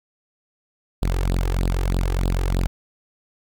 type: tone with flanger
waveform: sawtooth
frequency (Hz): 44.88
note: F1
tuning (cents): +48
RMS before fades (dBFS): -21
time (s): 1.02-2.67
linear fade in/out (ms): 0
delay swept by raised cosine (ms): 0.22 to 2.52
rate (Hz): 3.2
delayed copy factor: +0.85
effects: none